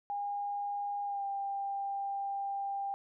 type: tone with pitch glide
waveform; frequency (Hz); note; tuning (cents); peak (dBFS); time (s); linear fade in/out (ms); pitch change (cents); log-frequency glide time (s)
sine; 812 to 794.4; G#5 to G5; -39 to +23; -33; 0.1-2.94; 0; -38; 1.04-1.25
effects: none